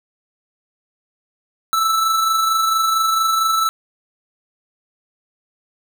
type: tone with amplitude modulation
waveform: square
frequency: 1318.5 Hz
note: E6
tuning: in tune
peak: -14 dBFS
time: 1.73-3.69 s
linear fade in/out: 0 ms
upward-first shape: sine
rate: 24.4 Hz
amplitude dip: 35%
effects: none